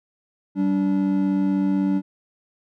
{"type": "tone pair together", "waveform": "triangle", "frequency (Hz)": [192.8, 288.9], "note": ["G3", "D4"], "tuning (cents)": [-28, -28], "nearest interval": "perfect fifth", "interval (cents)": 700, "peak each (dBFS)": -19, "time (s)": [0.55, 2.02], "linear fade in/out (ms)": 50, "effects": []}